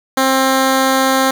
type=tone; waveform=10% pulse; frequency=265 Hz; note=C4; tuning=22 cents sharp; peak=-3 dBFS; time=0.17-1.31 s; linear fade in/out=5 ms; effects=none